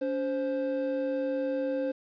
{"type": "tone pair together", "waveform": "triangle", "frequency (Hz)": [283.4, 524], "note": ["C#4", "C5"], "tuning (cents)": [38, 2], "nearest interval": "major seventh", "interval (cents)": 1064, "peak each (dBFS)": [-30, -27], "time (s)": [0.01, 1.92], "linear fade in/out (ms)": 10, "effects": ["resampled to 11025 Hz", "10-bit"]}